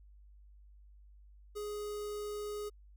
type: tone with notch filter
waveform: square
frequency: 416.5 Hz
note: G#4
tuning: 5 cents sharp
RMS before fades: -40 dBFS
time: 1.55-2.7 s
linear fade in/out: 20 ms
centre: 2300 Hz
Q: 1.1
effects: added 50 Hz sine -55 dBFS peak until 2.96 s